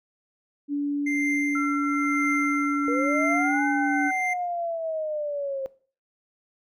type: tone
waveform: sine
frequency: 287.5 Hz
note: D4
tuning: 37 cents flat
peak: -23 dBFS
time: 0.68-4.12 s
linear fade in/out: 50 ms
type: tone with tremolo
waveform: triangle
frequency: 2093 Hz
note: C7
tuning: in tune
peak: -22 dBFS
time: 1.06-4.34 s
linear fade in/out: 10 ms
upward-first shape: triangle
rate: 1 Hz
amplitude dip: 75%
type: tone with pitch glide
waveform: sine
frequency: 1355 to 1520.9 Hz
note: E6 to F#6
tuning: +47 to +47 cents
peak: -27 dBFS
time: 1.55-4.11 s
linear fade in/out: 5 ms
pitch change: +200 cents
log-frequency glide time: 3.35-3.67 s
type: linear two-way sweep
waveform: sine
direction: up then down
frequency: 466.2 to 829 to 531 Hz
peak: -26 dBFS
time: 2.88-5.66 s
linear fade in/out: 0 ms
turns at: 3.62 s
effects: noise-tail reverb RT60 0.4 s tail -19 dB re dry